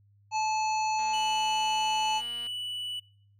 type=harmonic tone; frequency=867 Hz; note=A5; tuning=26 cents flat; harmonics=1 / 3 / 5 / 7 / 8; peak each=-26 / -36 / -40 / -43 / -44 dBFS; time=0.31-2.22 s; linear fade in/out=50 ms
type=click train; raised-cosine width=0.3 ms; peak=-35 dBFS; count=350; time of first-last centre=0.99-2.469 s; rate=236 Hz
type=tone; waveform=triangle; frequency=2960 Hz; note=F#7; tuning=in tune; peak=-31 dBFS; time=1.13-3 s; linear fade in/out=10 ms
effects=noise-tail reverb RT60 0.6 s tail -24 dB re dry + added 101 Hz sine -59 dBFS peak until 3.39 s